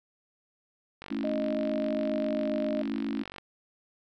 click train, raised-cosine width 0.3 ms, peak -25 dBFS, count 113, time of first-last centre 1.02-3.383 s, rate 47.4 Hz
sine chord, A major, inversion none, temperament equal, 220 / 277.2 / 329.6 Hz, A3 / C#4 / E4, 0 / 0 / 0 cents, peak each -33 / -32 / -37 dBFS, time 1.1-3.24 s, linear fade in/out 20 ms
sine tone with pitch glide, 617 to 612.4 Hz, D#5 to D#5, -15 to -28 cents, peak -30 dBFS, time 1.24-2.82 s, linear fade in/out 2 ms, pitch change -13 cents, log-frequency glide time 2.17-2.49 s
effects none

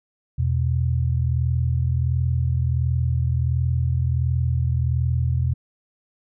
sine tone pair together, 83.1 / 124.51 Hz, E2 / B2, +15 / +15 cents, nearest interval perfect fifth, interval 700 cents, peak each -21 dBFS, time 0.38-5.54 s, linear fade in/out 10 ms, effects none

